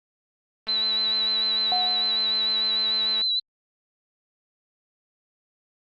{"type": "click train", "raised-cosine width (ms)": 0.3, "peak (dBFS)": -23, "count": 556, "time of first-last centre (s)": [0.67, 3.216], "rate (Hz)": 218}
{"type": "tone with vibrato", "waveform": "sine", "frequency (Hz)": 3986, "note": "B7", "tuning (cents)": 15, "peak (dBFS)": -21, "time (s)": [0.68, 3.4], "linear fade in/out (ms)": 10, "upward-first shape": "sine", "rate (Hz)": 6.7, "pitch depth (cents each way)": 41}
{"type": "tone with exponential decay", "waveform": "sine", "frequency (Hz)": 730, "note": "F#5", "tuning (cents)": -24, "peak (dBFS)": -22, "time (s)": [1.72, 2.41], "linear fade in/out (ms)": 0, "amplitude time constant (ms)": 150}
{"effects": ["Opus 48 kbps"]}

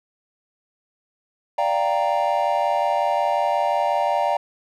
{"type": "chord", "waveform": "triangle", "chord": "G minor seventh", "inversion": "second", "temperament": "equal", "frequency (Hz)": [587.3, 698.5, 784, 932.3], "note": ["D5", "F5", "G5", "Bb5"], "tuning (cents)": [0, 0, 0, 0], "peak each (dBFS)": -22, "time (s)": [1.58, 4.37], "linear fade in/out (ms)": 5, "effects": []}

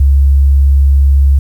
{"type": "tone", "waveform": "sine", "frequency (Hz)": 69, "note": "C#2", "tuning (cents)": -7, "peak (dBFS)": -4, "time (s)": [0, 1.39], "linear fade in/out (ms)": 5, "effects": ["7-bit"]}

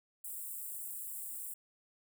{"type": "high-pass noise", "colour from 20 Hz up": "white", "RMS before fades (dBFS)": -43, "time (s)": [0.24, 1.54], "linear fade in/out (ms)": 5, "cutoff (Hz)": 7600, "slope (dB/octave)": 96, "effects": []}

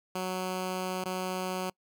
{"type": "tone with dropouts", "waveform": "10% pulse", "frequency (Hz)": 185, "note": "F#3", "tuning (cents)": 0, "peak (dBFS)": -23, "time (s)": [0.15, 1.7], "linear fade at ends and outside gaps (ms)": 5, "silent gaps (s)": [1.041, 1.056], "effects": ["noise-tail reverb RT60 0.1 s tail -26 dB re dry"]}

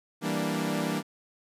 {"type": "chord", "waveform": "sawtooth", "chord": "E half-diminished seventh", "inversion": "none", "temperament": "equal with one note detuned", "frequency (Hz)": [164.81, 196.68, 233.1, 293.7], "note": ["E3", "G3", "Bb3", "D4"], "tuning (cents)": [0, 6, 0, 0], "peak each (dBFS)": -29, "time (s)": [0.21, 1.03], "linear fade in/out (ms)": 50, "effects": ["resampled to 32000 Hz", "10-bit"]}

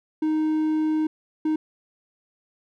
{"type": "tone bursts at uneven times", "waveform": "triangle", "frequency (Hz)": 311.1, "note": "D#4", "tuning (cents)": 0, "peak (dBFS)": -18, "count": 2, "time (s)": [[0.22, 1.07], [1.45, 1.56]], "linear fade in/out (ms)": 5, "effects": []}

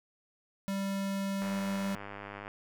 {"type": "tone", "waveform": "square", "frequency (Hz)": 196, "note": "G3", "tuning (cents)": 0, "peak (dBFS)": -32, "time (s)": [0.68, 1.95], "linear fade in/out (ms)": 0}
{"type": "click train", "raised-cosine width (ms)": 0.5, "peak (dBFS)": -27, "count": 108, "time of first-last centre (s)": [1.42, 2.479], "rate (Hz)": 101}
{"effects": []}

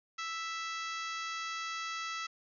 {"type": "harmonic tone", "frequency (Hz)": 659.3, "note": "E5", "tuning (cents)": 0, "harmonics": [2, 3, 4, 5, 6, 7, 8, 9, 10], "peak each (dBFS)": [-39, -43, -45, -47, -49, -50, -51, -52, -53], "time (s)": [0.18, 2.27], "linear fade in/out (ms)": 10, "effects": []}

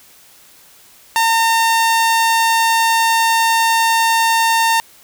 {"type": "tone", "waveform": "sawtooth", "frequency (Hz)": 910, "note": "A#5", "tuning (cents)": -42, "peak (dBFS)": -8, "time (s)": [1.16, 4.8], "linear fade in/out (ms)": 0, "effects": ["white hiss -46 dBFS RMS until 5.03 s"]}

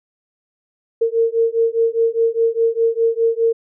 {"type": "beating tone pair", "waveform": "sine", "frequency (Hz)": [455.1, 460], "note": ["A#4", "A#4"], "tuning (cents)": [-42, -23], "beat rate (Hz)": 4.9, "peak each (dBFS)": -17, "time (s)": [1.01, 3.53], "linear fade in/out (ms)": 10, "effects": []}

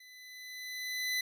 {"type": "tone with level ramp", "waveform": "25% pulse", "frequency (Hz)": 2006, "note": "B6", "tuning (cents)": 26, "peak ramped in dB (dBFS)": [-50, -26], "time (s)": [0, 1.21], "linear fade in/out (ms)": 5, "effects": []}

